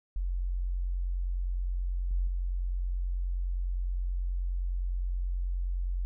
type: tone with level steps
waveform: sine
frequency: 44.78 Hz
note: F1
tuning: 44 cents sharp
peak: -28 / -25 / -28 dBFS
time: 0.16-6.05 s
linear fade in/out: 0 ms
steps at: 2.11 / 2.27 s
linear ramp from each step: 2 ms
effects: none